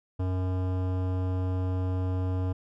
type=tone with hard clipping; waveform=sine; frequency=92.4 Hz; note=F#2; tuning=2 cents flat; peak=-28 dBFS; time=0.19-2.53 s; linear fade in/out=10 ms; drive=17 dB; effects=none